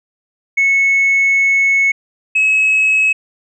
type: tone pair in turn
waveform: sine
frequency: 2200 / 2570 Hz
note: C#7 / E7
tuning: -14 / -45 cents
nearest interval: minor third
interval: 269 cents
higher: second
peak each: -8 dBFS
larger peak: neither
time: 0.57-1.92 / 2.35-3.13 s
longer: first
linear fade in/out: 10 ms
effects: tanh soft clip ceiling -7 dBFS